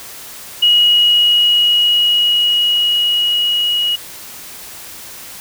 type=tone with level ramp; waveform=sine; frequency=2900 Hz; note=F#7; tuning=35 cents flat; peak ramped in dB=-7 to -13 dBFS; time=0.62-3.96 s; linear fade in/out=10 ms; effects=white hiss -33 dBFS RMS until 5.4 s